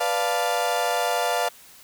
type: chord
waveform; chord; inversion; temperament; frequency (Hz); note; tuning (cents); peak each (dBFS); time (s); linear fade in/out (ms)
35% pulse; B half-diminished seventh; none; equal; 493.9 / 587.3 / 698.5 / 880; B4 / D5 / F5 / A5; 0 / 0 / 0 / 0; -27 / -27 / -23 / -27; 0-1.49; 10
effects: white hiss -49 dBFS RMS until 1.83 s